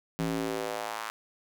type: tone with high-pass filter sweep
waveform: square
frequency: 55 Hz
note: A1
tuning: in tune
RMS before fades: -33 dBFS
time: 0.19-1.1 s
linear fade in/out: 0 ms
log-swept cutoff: 180 to 1200 Hz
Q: 1.9
effects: none